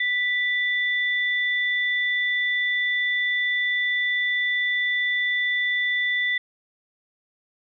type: tone pair together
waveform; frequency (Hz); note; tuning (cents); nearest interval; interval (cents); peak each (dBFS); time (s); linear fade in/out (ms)
sine; 1975.5 / 3520; B6 / A7; 0 / 0; minor seventh; 1000; -21 / -30; 0-6.38; 5
effects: none